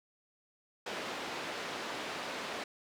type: band-pass noise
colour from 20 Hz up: pink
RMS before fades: -40 dBFS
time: 0.86-2.64 s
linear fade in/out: 5 ms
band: 340 to 4100 Hz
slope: 12 dB/octave
effects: none